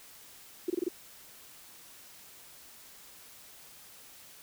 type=tone bursts; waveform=sine; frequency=352.9 Hz; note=F4; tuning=18 cents sharp; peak=-26 dBFS; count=5; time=0.68-0.885 s; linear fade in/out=5 ms; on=21 ms; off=25 ms; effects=white hiss -53 dBFS RMS until 4.42 s